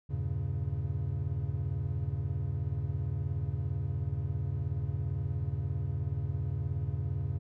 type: chord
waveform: triangle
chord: E diminished seventh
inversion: none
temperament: equal with one note detuned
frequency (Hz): 80.94 / 98 / 116.54 / 138.59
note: E2 / G2 / Bb2 / Db3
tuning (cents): -31 / 0 / 0 / 0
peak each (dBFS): -35 / -33 / -37 / -33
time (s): 0.09-7.39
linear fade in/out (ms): 20
effects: none